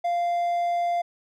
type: tone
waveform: triangle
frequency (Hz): 695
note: F5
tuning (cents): -9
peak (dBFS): -20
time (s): 0.04-1.02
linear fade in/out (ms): 10
effects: none